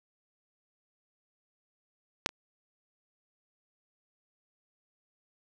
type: clicks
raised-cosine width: 0.2 ms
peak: -6 / -26 dBFS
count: 2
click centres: 2.261 / 2.291 s
effects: none